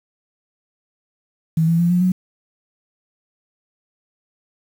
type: tone with pitch steps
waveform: sine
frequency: 161.4 / 166.71 / 172.19 / 177.85 / 183.69 Hz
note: E3 / E3 / F3 / F3 / F#3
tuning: -36 / +20 / -24 / +32 / -12 cents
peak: -13 dBFS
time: 1.57-2.12 s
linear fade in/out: 5 ms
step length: 110 ms
effects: 7-bit